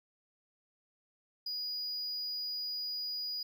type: tone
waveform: triangle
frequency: 4910 Hz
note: D#8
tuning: 24 cents flat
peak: -34 dBFS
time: 1.46-3.43 s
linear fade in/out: 5 ms
effects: none